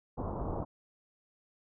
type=low-pass noise; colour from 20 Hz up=pink; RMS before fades=-36 dBFS; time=0.17-0.65 s; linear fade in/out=20 ms; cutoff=1100 Hz; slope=48 dB/octave; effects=none